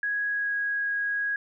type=tone with pitch glide; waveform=sine; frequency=1661.2 to 1649.7 Hz; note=G#6 to G#6; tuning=0 to -12 cents; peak=-25 dBFS; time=0.03-1.36 s; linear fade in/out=2 ms; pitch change=-12 cents; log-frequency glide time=0.29-0.55 s; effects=none